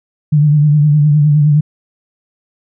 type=tone with vibrato; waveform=sine; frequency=148.8 Hz; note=D3; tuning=23 cents sharp; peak=-6 dBFS; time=0.32-1.61 s; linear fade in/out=10 ms; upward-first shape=triangle; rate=9.7 Hz; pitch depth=60 cents each way; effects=none